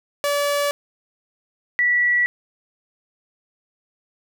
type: tone pair in turn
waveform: sawtooth / sine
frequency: 575 / 1949.8 Hz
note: D5 / B6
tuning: -37 / -23 cents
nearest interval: octave + major sixth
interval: 2114 cents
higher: second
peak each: -15 dBFS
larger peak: neither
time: 0.24-0.71 / 1.79-2.26 s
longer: neither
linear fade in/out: 0 ms
effects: none